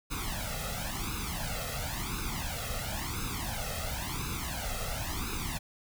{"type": "noise with flanger", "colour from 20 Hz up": "pink", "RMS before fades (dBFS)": -35, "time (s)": [0.1, 5.59], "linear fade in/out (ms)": 20, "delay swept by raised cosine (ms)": [0.78, 1.56], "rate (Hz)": 0.96, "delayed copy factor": 0.9, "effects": []}